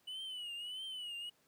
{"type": "tone with vibrato", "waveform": "triangle", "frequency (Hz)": 2960, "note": "F#7", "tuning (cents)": 0, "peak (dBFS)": -40, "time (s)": [0.07, 1.3], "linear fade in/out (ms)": 10, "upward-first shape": "triangle", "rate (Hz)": 1.6, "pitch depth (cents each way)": 110, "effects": ["pink hiss -72 dBFS RMS until 1.47 s", "high-pass 150 Hz 12 dB/octave"]}